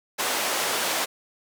pink band-pass noise, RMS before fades -26 dBFS, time 0.18-1.06 s, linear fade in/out 20 ms, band 480 to 14000 Hz, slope 12 dB/octave, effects none

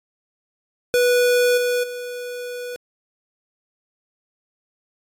square tone with level steps, 490.7 Hz, B4, 11 cents flat, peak -15 / -19 / -29 dBFS, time 0.94-2.76 s, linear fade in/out 0 ms, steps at 1.57 / 1.83 s, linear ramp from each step 10 ms, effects AAC 64 kbps

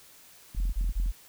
clicks, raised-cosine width 5 ms, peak -30 dBFS, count 9, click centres 0.549 / 0.602 / 0.654 / 0.695 / 0.811 / 0.844 / 0.894 / 1 / 1.061 s
sine tone bursts, 42.94 Hz, F1, 29 cents flat, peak -24 dBFS, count 3, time 0.56-1.12 s, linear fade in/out 20 ms, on 170 ms, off 25 ms
effects white hiss -54 dBFS RMS until 1.28 s

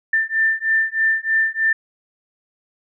sine beating tone pair, 1783 / 1786.2 Hz, A6 / A6, +22 / +26 cents, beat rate 3.2 Hz, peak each -19 dBFS, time 0.13-1.73 s, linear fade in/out 5 ms, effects none

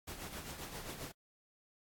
pink noise with tremolo, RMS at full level -44 dBFS, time 0.07-1.12 s, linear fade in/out 10 ms, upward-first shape triangle, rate 7.5 Hz, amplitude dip 60%, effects AAC 64 kbps

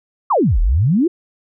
sine exponential two-way sweep, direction down then up, 1280 to 36.4 to 374.8 Hz, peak -11 dBFS, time 0.3-1.08 s, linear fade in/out 10 ms, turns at 0.6 s, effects none

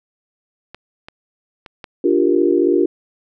clicks, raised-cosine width 0.3 ms, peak -18 / -19 / -20 / -16 dBFS, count 4, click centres 0.746 / 1.085 / 1.662 / 1.842 s
sine chord, G minor seventh, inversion second, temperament equal, 293.7 / 349.2 / 392 / 466.2 Hz, D4 / F4 / G4 / Bb4, 0 / 0 / 0 / 0 cents, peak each -18 / -15 / -18 / -21 dBFS, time 2.04-2.86 s, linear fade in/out 5 ms
effects none

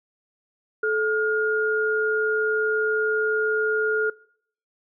sine tone pair together, 433.6 / 1421.9 Hz, A4 / F6, -25 / +31 cents, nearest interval octave + major sixth, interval 2056 cents, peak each -23 dBFS, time 0.83-4.1 s, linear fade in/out 5 ms, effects noise-tail reverb RT60 0.6 s tail -22 dB re dry

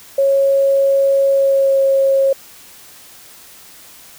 sine tone with pitch glide, 549 to 543 Hz, C#5 to C#5, -17 to -36 cents, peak -10 dBFS, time 0.18-2.33 s, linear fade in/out 5 ms, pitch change -19 cents, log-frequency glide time 1.31-1.8 s, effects white hiss -41 dBFS RMS until 4.18 s

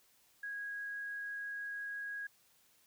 sine tone, 1649 Hz, G#6, 13 cents flat, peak -39 dBFS, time 0.43-2.27 s, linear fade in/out 5 ms, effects white hiss -69 dBFS RMS until 2.86 s

